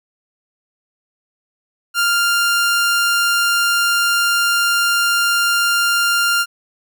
sawtooth tone, 1396.9 Hz, F6, in tune, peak -10 dBFS, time 1.94-6.46 s, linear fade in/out 50 ms, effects none

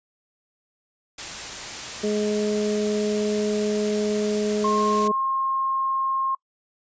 white noise, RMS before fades -33 dBFS, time 1.18-5.08 s, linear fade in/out 5 ms
harmonic tone, 210.1 Hz, G#3, 20 cents sharp, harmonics 1 / 2 / 3, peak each -25 / -23 / -32 dBFS, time 2.03-5.12 s, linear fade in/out 10 ms
sine tone, 1069 Hz, C6, 37 cents sharp, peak -21 dBFS, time 4.64-6.35 s, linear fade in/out 5 ms
effects noise-tail reverb RT60 0.1 s tail -26 dB re dry + resampled to 16000 Hz

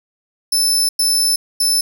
25% pulse tone bursts at uneven times, 5274 Hz, E8, in tune, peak -8 dBFS, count 3, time 0.52-0.89 / 0.99-1.36 / 1.6-1.81 s, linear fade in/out 5 ms, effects none

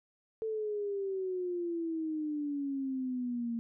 sine exponential sweep, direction down, 446.1 to 229.7 Hz, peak -32 dBFS, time 0.42-3.59 s, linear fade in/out 0 ms, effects none

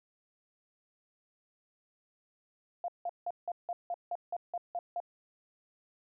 sine tone bursts, 698.5 Hz, F5, in tune, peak -32 dBFS, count 11, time 2.84-5.002 s, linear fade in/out 2 ms, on 42 ms, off 170 ms, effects none

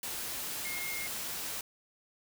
sine tone in noise, 2140 Hz, C7, 38 cents sharp, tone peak -38 dBFS, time 0.65-1.07 s, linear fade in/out 2 ms, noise white, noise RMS -38 dBFS, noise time 0.03-1.61 s, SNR -3 dB, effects none

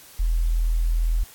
sine tone, 41.2 Hz, E1, in tune, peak -18 dBFS, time 0.19-1.24 s, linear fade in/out 10 ms, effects white hiss -47 dBFS RMS until 1.34 s + AAC 64 kbps

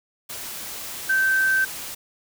sine tone in noise, 1552 Hz, G6, 18 cents flat, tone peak -17 dBFS, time 1.09-1.65 s, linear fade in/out 10 ms, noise white, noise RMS -34 dBFS, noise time 0.29-1.95 s, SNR +14 dB, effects none

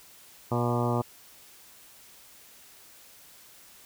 harmonic tone with a mistuned harmonic, 120.1 Hz, B2, 48 cents flat, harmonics 1 / 2 / 3 / 4 / 5 / 6 / 7 / 8 / 9 / 10, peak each -28 / -31 / -33 / -34 / -35 / -36 / -36 / -37 / -38 / -38 dBFS, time 0.51-1.02 s, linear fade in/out 10 ms, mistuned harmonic 6, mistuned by -16 cents, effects white hiss -53 dBFS RMS until 3.85 s

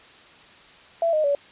sine tone with pitch steps, 669 / 617 / 569.1 Hz, E5 / D#5 / C#5, +25 / -15 / +45 cents, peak -18 dBFS, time 1.02-1.35 s, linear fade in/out 2 ms, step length 110 ms, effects white hiss -49 dBFS RMS until 1.51 s + resampled to 8000 Hz

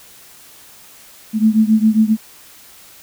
sine beating tone pair, 215.8 / 223.2 Hz, A3 / A3, -33 / +25 cents, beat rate 7.4 Hz, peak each -12 / -14 dBFS, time 1.33-2.17 s, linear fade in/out 50 ms, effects white hiss -43 dBFS RMS until 3.02 s

